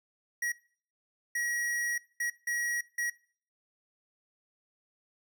square tone bursts at uneven times, 1908 Hz, A#6, 40 cents sharp, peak -30 dBFS, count 5, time 0.42-0.52 / 1.35-1.98 / 2.2-2.3 / 2.47-2.81 / 2.98-3.1 s, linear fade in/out 5 ms, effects noise-tail reverb RT60 0.5 s tail -23 dB re dry

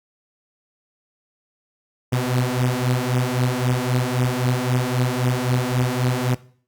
sawtooth beating tone pair, 123.47 / 127.27 Hz, B2 / C3, 0 / -48 cents, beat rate 3.8 Hz, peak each -18 dBFS, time 2.12-6.35 s, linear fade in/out 10 ms, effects noise-tail reverb RT60 0.5 s tail -19 dB re dry + Opus 48 kbps

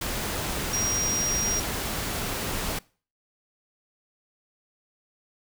sine tone in noise, 5700 Hz, F8, 34 cents sharp, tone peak -25 dBFS, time 0.73-1.6 s, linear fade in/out 5 ms, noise pink, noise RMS -30 dBFS, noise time 0.01-2.79 s, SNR +2 dB, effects noise-tail reverb RT60 0.4 s tail -23 dB re dry

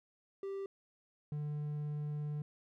triangle tone pair in turn, 392 / 148.54 Hz, G4 / D3, 0 / +20 cents, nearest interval octave + perfect fourth, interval 1680 cents, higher first, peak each -36 / -34 dBFS, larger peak second, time 0.43-0.66 / 1.32-2.42 s, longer second, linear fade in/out 2 ms, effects none

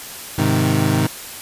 25% pulse chord, Ab major, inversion none, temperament equal, 103.83 / 130.81 / 155.56 Hz, Ab2 / C3 / Eb3, 0 / 0 / 0 cents, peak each -16 dBFS, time 0.38-1.07 s, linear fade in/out 5 ms, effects white hiss -33 dBFS RMS until 1.41 s + resampled to 32000 Hz

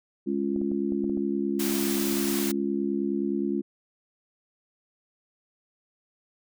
harmonic tone, 69.6 Hz, C#2, 8 cents sharp, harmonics 3 / 4 / 5, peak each -29 / -29 / -29 dBFS, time 0.26-3.62 s, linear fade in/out 20 ms
clicks, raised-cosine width 2 ms, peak -27 dBFS, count 7, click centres 0.562 / 0.615 / 0.716 / 0.922 / 1.042 / 1.097 / 1.173 s
white noise, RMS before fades -32 dBFS, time 1.59-2.52 s, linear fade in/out 10 ms
effects none

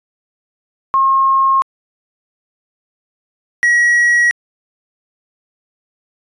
sine / triangle tone pair in turn, 1076 / 1912.3 Hz, C6 / A#6, +48 / +44 cents, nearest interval minor seventh, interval 996 cents, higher second, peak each -9 / -7 dBFS, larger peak second, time 0.94-1.62 / 3.63-4.31 s, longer neither, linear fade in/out 0 ms, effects resampled to 22050 Hz

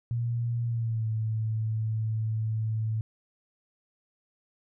sine tone with pitch glide, 118.1 to 110.19 Hz, A#2 to A2, +23 to +3 cents, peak -26 dBFS, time 0.11-3.01 s, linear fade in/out 0 ms, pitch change -120 cents, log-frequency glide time 0.65-1.08 s, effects none

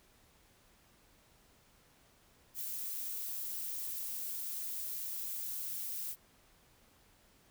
violet noise, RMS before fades -40 dBFS, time 2.54-6.16 s, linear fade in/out 50 ms, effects pink hiss -66 dBFS RMS until 7.5 s

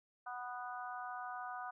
harmonic tone, 246.9 Hz, B3, in tune, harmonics 3 / 4 / 5 / 6, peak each -45 / -49 / -47 / -49 dBFS, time 0.26-1.71 s, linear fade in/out 10 ms, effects none

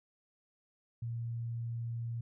sine tone, 116.7 Hz, A#2, 2 cents sharp, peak -35 dBFS, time 1.02-2.21 s, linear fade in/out 5 ms, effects none

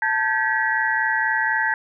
sine tone cluster, 884 / 1568 / 1692 / 1929 Hz, A5 / G6 / G#6 / B6, +8 / 0 / +32 / -41 cents, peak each -24 dBFS, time 0.02-1.74 s, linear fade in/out 2 ms, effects none

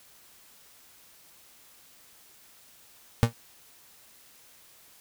35% pulse tone with exponential decay, 116.54 Hz, A#2, in tune, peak -11 dBFS, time 3.23-3.33 s, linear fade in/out 0 ms, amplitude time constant 20 ms, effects white hiss -56 dBFS RMS until 5 s

